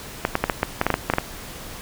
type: clicks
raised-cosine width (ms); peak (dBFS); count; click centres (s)
0.5; -3; 12; 0.251 / 0.354 / 0.44 / 0.498 / 0.631 / 0.814 / 0.866 / 0.903 / 0.941 / 1.1 / 1.137 / 1.184
effects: pink hiss -37 dBFS RMS until 1.81 s